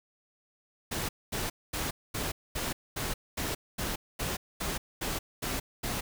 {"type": "noise bursts", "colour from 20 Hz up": "pink", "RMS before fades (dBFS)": -33, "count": 13, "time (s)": [0.91, 6.01], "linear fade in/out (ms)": 10, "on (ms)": 180, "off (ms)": 230, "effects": []}